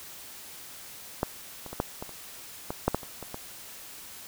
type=clicks; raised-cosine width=1 ms; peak=-11 / -25 / -23 / -11 / -21 / -30 / -17 / -8 / -11 / -28 / -24 / -21 dBFS; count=12; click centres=1.231 / 1.663 / 1.73 / 1.801 / 2.025 / 2.093 / 2.705 / 2.88 / 2.946 / 3.032 / 3.227 / 3.344 s; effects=white hiss -45 dBFS RMS until 4.27 s